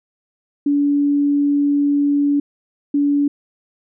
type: tone pair in turn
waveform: sine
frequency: 286.7 / 286.7 Hz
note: D4 / D4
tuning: -42 / -42 cents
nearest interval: unison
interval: 0 cents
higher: neither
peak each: -13 dBFS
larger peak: neither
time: 0.66-2.4 / 2.94-3.28 s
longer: first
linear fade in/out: 5 ms
effects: none